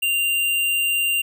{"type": "tone", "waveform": "square", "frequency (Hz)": 2783, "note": "F7", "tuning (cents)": -7, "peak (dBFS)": -19, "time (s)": [0.02, 1.22], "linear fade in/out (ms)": 10, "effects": []}